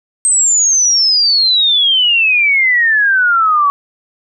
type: exponential sweep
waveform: sine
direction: down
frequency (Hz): 8372 to 1123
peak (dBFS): -8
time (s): 0.25-3.7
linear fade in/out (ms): 0
effects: none